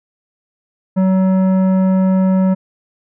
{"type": "tone with tanh clipping", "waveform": "sine", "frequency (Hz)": 188.4, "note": "F#3", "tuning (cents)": 32, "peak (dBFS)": -12, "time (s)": [0.96, 2.55], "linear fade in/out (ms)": 20, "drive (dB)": 12, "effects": []}